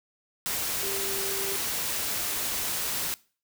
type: tone in noise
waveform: sine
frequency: 392 Hz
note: G4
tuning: in tune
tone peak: -35 dBFS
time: 0.83-1.56 s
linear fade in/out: 0 ms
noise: white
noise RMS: -30 dBFS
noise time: 0.46-3.14 s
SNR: -8 dB
effects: noise-tail reverb RT60 0.4 s tail -22 dB re dry